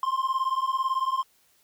triangle beating tone pair, 1046 / 1064 Hz, C6 / C6, -1 / +29 cents, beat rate 18 Hz, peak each -25 / -25 dBFS, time 0.03-1.23 s, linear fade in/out 2 ms, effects white hiss -64 dBFS RMS until 1.63 s

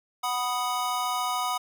square chord, B major, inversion second, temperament equal, 740 / 987.8 / 1244.5 Hz, F#5 / B5 / D#6, 0 / 0 / 0 cents, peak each -32 / -31 / -31 dBFS, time 0.23-1.58 s, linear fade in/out 10 ms, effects none

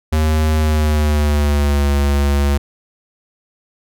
square tone with pitch glide, 77.78 to 70.91 Hz, D#2 to C#2, 0 to +40 cents, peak -13 dBFS, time 0.12-2.58 s, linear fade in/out 10 ms, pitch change -160 cents, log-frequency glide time 0.57-1.89 s, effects none

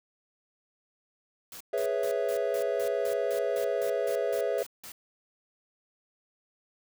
white noise bursts, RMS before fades -44 dBFS, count 14, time 1.52-4.92 s, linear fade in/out 2 ms, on 85 ms, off 170 ms
triangle chord, C# minor seventh, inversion second, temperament equal, 415.3 / 493.9 / 554.4 / 659.3 Hz, G#4 / B4 / C#5 / E5, 0 / 0 / 0 / 0 cents, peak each -30 dBFS, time 1.73-4.63 s, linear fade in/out 5 ms
effects none

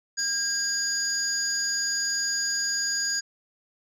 sine tone cluster, 1619 / 4879 / 6760 Hz, G#6 / D#8 / G#8, -45 / -35 / +30 cents, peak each -29 / -28 / -27 dBFS, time 0.17-3.21 s, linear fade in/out 20 ms, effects tanh soft clip ceiling -18 dBFS

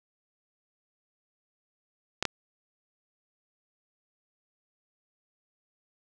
clicks, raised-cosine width 0.2 ms, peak -9 dBFS, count 2, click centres 2.226 / 2.253 s, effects none

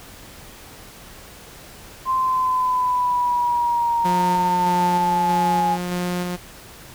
sine linear sweep, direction down, 1046.5 to 830.6 Hz, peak -17 dBFS, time 2.05-5.78 s, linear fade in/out 50 ms
sawtooth tone with tremolo, 178.1 Hz, F3, 34 cents sharp, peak -18 dBFS, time 4.04-6.37 s, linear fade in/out 20 ms, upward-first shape square, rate 1.6 Hz, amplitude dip 25%
effects pink hiss -42 dBFS RMS until 6.94 s

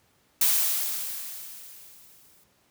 blue noise with exponential decay, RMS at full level -20 dBFS, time 0.41-2.44 s, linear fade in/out 5 ms, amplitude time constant 440 ms, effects pink hiss -65 dBFS RMS until 2.7 s + high-pass 80 Hz 12 dB/octave

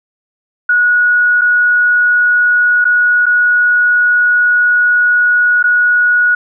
sine tone with dropouts, 1458 Hz, F#6, 26 cents flat, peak -7 dBFS, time 0.69-6.35 s, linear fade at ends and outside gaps 5 ms, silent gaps 1.412-1.416 / 2.844-2.851 / 3.258-3.264 / 5.628-5.639 s, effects none

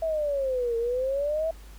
sine exponential two-way sweep, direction down then up, 659.3 to 457.1 to 659.3 Hz, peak -24 dBFS, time 0.02-1.51 s, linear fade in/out 5 ms, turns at 0.77 s, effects added 50 Hz sine -43 dBFS peak until 1.78 s + pink hiss -54 dBFS RMS until 1.78 s

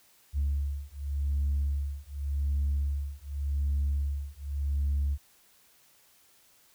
sine beating tone pair, 70.4 / 71.27 Hz, C#2 / C#2, +27 / +49 cents, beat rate 0.87 Hz, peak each -29 dBFS, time 0.33-5.18 s, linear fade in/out 50 ms, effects tanh soft clip ceiling -22 dBFS + white hiss -62 dBFS RMS until 6.74 s

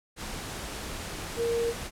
sine tone in noise, 466.2 Hz, A#4, in tune, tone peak -25 dBFS, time 1.36-1.74 s, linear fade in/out 50 ms, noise pink, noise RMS -37 dBFS, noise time 0.16-1.91 s, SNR +9 dB, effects low-pass 11000 Hz 12 dB/octave

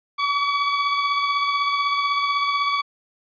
sawtooth beating tone pair, 1137 / 1153 Hz, C#6 / D6, +44 / -32 cents, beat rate 16 Hz, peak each -16 / -25 dBFS, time 0.18-2.82 s, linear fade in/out 20 ms, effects resampled to 11025 Hz

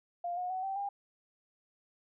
sine tone with pitch steps, 698.5 / 723.1 / 748.6 / 775 / 802.4 Hz, F5 / F#5 / F#5 / G5 / G5, 0 / -40 / +20 / -20 / +40 cents, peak -33 dBFS, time 0.24-0.89 s, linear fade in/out 5 ms, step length 130 ms, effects none

